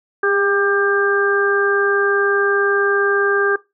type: harmonic tone with a mistuned harmonic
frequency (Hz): 397.8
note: G4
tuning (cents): +25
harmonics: 1 / 2 / 3 / 4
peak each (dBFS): -17 / -29 / -21 / -18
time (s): 0.23-3.56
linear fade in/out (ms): 5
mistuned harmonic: 1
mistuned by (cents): +22
effects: noise-tail reverb RT60 0.2 s tail -19 dB re dry